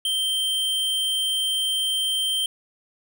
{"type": "tone", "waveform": "square", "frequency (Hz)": 3136, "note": "G7", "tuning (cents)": 0, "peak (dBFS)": -22, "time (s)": [0.05, 2.46], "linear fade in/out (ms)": 2, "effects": []}